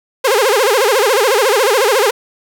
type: tone with vibrato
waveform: sawtooth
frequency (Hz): 466.2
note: A#4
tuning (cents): 0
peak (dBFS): -6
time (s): 0.24-2.11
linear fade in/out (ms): 10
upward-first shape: sine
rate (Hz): 14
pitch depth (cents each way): 270
effects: none